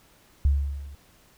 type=tone with level ramp; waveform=sine; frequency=70.2 Hz; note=C#2; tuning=22 cents sharp; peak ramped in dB=-15 to -40 dBFS; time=0.45-0.95 s; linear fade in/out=0 ms; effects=pink hiss -58 dBFS RMS until 1.37 s